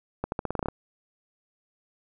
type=accelerating click train; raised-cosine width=1 ms; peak=-14 dBFS; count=10; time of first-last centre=0.24-0.685 s; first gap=81 ms; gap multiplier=0.87; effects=none